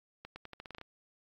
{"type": "accelerating click train", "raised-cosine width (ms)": 0.3, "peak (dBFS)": -29, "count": 10, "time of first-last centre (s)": [0.25, 0.813], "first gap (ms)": 110, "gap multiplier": 0.85, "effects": ["AAC 48 kbps"]}